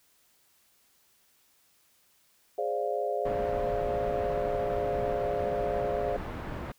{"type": "chord", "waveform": "sine", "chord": "D half-diminished seventh", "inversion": "second", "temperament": "equal", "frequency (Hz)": [415.3, 523.3, 587.3, 698.5], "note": ["Ab4", "C5", "D5", "F5"], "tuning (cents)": [0, 0, 0, 0], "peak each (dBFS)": -33, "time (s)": [2.58, 6.17], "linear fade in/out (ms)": 5}
{"type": "low-pass noise", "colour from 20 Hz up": "pink", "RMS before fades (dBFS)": -37, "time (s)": [3.25, 6.72], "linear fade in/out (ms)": 5, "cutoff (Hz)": 1500, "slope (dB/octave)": 12}
{"effects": ["white hiss -66 dBFS RMS until 6.78 s"]}